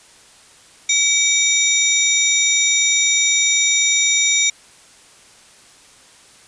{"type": "tone cluster", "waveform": "sine", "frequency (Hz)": [2288, 3717, 5860, 7140], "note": ["D7", "A#7", "F#8", "A8"], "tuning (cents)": [-46, -6, -18, 24], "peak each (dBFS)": -19, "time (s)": [0.89, 4.5], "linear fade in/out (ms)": 5, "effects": ["white hiss -47 dBFS RMS until 6.47 s", "resampled to 22050 Hz"]}